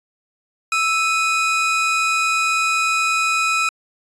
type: tone pair together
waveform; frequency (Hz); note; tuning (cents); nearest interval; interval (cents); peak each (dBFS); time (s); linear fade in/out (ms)
45% pulse; 1318.5 / 2489; E6 / D#7; 0 / 0; major seventh; 1100; -19; 0.72-3.69; 2
effects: resampled to 22050 Hz